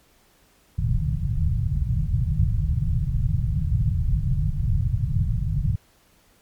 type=low-pass noise; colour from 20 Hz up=white; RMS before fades=-22 dBFS; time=0.78-5.76 s; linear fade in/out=10 ms; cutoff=150 Hz; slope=48 dB/octave; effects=pink hiss -59 dBFS RMS until 6.41 s + MP3 96 kbps